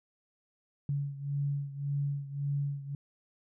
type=beating tone pair; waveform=sine; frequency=141.3 / 143.1 Hz; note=C#3 / D3; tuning=+34 / -45 cents; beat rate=1.8 Hz; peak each=-32 / -36 dBFS; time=0.89-2.95 s; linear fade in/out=2 ms; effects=none